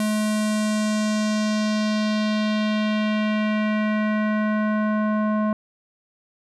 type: tone with low-pass filter sweep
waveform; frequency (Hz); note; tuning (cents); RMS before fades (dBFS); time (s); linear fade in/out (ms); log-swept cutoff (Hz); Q
square; 213.4; G#3; +47; -22; 0-5.53; 2; 11000 to 1100; 1.7
effects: none